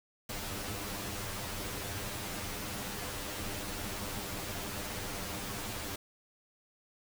pink noise with comb filter, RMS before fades -39 dBFS, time 0.29-5.96 s, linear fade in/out 5 ms, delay 10 ms, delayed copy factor +0.85, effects none

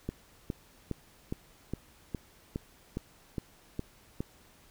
click train, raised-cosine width 3 ms, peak -20 dBFS, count 11, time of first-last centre 0.09-4.205 s, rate 2.43 Hz, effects pink hiss -60 dBFS RMS until 4.7 s

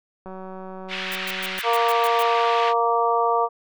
click train, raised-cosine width 1 ms, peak -24 dBFS, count 251, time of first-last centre 0.26-1.59 s, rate 188 Hz
white band-pass noise, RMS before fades -30 dBFS, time 0.88-2.74 s, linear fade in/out 50 ms, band 1400 to 3200 Hz, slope 24 dB/octave
blue noise bursts, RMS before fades -34 dBFS, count 8, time 1.12-2.224 s, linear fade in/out 0 ms, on 33 ms, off 120 ms
harmonic tone, 233.1 Hz, A#3, in tune, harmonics 2 / 3 / 4 / 5, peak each -23 / -23 / -23 / -23 dBFS, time 1.63-3.49 s, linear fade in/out 50 ms
effects none

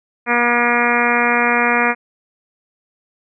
harmonic tone, 239.6 Hz, A#3, 48 cents sharp, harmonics 1 / 2 / 3 / 4 / 5 / 6 / 7 / 8 / 9 / 10, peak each -22 / -22 / -22 / -22 / -22 / -22 / -22 / -22 / -22 / -22 dBFS, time 0.26-1.95 s, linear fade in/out 50 ms, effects none

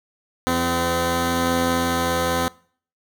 10% pulse tone pair together, 85 / 255.8 Hz, F2 / C4, -46 / -39 cents, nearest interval octave + perfect fifth, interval 1907 cents, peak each -17 / -12 dBFS, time 0.47-2.48 s, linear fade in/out 0 ms, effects noise-tail reverb RT60 0.5 s tail -23 dB re dry

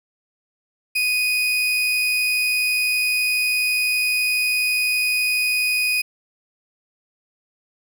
35% pulse tone, 2489 Hz, D#7, in tune, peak -16 dBFS, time 0.95-6.02 s, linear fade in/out 10 ms, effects none

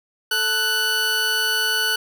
20% pulse tone pair together, 440 / 1484.7 Hz, A4 / F#6, 0 / +6 cents, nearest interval octave + major sixth, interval 2106 cents, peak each -26 / -14 dBFS, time 0.31-1.96 s, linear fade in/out 5 ms, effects none

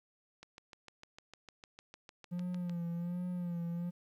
click train, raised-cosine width 0.2 ms, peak -33 dBFS, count 16, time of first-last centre 0.43-2.696 s, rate 6.62 Hz
triangle tone with vibrato, 174.61 Hz, F3, in tune, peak -33 dBFS, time 2.31-3.91 s, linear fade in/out 20 ms, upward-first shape sine, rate 1.3 Hz, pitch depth 49 cents each way
effects 12-bit

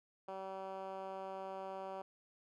10% pulse tone with band-pass filter, 191.5 Hz, G3, 40 cents flat, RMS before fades -45 dBFS, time 0.28-2.02 s, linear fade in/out 5 ms, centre 670 Hz, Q 1.3, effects none

